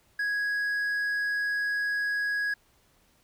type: tone with hard clipping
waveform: sine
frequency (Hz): 1661.2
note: G#6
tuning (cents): 0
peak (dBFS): -27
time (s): 0.19-2.54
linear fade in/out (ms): 5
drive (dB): 3
effects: pink hiss -65 dBFS RMS until 3.23 s